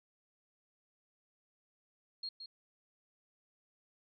sine tone with echo, 4256 Hz, C8, 29 cents sharp, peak -38 dBFS, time 2.23-2.29 s, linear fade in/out 5 ms, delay 170 ms, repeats 1, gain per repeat -7 dB, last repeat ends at 2.46 s, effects none

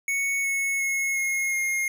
square tone with pitch steps, 2217 / 2197 / 2176 / 2156 / 2137 Hz, C#7 / C#7 / C#7 / C#7 / C7, 0 / -16 / -33 / -49 / +36 cents, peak -24 dBFS, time 0.08-1.88 s, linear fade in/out 2 ms, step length 360 ms, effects none

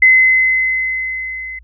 sine tone with level ramp, 2045 Hz, C7, 40 cents flat, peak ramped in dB -4 to -25 dBFS, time 0.02-1.59 s, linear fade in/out 5 ms, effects added 58 Hz sine -40 dBFS peak until 1.63 s

